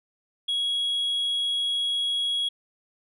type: tone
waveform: sine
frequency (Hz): 3322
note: G#7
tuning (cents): 0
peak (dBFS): -21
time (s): 0.48-2.49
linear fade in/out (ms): 10
effects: tanh soft clip ceiling -22 dBFS